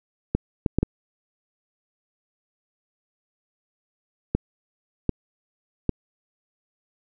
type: clicks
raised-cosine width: 3 ms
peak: -7 dBFS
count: 7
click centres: 0.35 / 0.662 / 0.786 / 0.83 / 4.35 / 5.093 / 5.893 s
effects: none